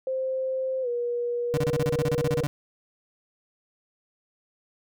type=tone with pitch glide; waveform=sine; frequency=523.3 to 479.9 Hz; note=C5 to B4; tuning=0 to -50 cents; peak=-25 dBFS; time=0.07-2.43 s; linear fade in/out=2 ms; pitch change=-150 cents; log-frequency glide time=0.82-0.88 s
type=tone bursts; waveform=35% pulse; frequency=146.3 Hz; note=D3; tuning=6 cents flat; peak=-22 dBFS; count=15; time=1.54-2.47 s; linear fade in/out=0 ms; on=34 ms; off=30 ms
effects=none